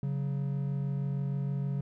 triangle tone pair together, 138.6 / 185.01 Hz, C#3 / F#3, 0 / 0 cents, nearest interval perfect fourth, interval 500 cents, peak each -28 / -35 dBFS, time 0.03-1.81 s, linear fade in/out 2 ms, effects none

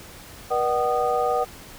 sine tone cluster, 482.7 / 601 / 755 / 1231 Hz, B4 / D5 / F#5 / D#6, -40 / +40 / +35 / -19 cents, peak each -24 / -28 / -23 / -28 dBFS, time 0.5-1.45 s, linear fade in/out 20 ms, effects pink hiss -43 dBFS RMS until 1.78 s

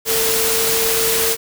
sine tone in noise, 450.1 Hz, A4, 39 cents sharp, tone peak -21 dBFS, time 0.05-1.37 s, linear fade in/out 50 ms, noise white, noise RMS -18 dBFS, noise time 0.05-1.37 s, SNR -6 dB, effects none

